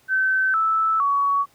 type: tone with pitch steps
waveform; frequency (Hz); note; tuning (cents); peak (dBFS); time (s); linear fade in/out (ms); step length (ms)
sine; 1536 / 1314.2 / 1124.4; G6 / E6 / C#6; -36 / -6 / +24; -17; 0.08-1.46; 50; 460
effects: pink hiss -58 dBFS RMS until 1.54 s + high-pass 80 Hz 12 dB/octave